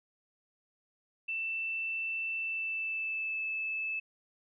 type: tone with pitch glide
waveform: sine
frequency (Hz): 2665 to 2618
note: E7 to E7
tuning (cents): +18 to -13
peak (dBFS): -32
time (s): 1.28-4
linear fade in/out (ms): 10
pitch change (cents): -31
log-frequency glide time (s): 2.37-3.42
effects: none